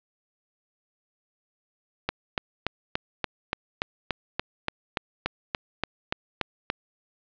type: click train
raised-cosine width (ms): 0.3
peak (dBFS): -9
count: 17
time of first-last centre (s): 2.09-6.701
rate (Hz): 3.47
effects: resampled to 11025 Hz + 7-bit